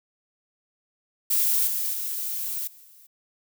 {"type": "noise with level steps", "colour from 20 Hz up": "violet", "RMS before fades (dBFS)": [-22, -27, -30, -50, -52], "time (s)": [1.3, 3.07], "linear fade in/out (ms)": 10, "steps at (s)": [1.67, 1.93, 2.67, 2.84], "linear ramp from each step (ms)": 5, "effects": []}